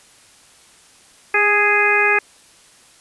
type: harmonic tone with a mistuned harmonic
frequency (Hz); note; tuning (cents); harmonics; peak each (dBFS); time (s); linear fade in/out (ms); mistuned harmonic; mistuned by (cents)
415.3; G#4; 0; 1 / 2 / 3 / 4 / 5 / 6; -21 / -23 / -23 / -18 / -19 / -18; 1.34-2.19; 5; 1; -25
effects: white hiss -49 dBFS RMS until 3 s + resampled to 24000 Hz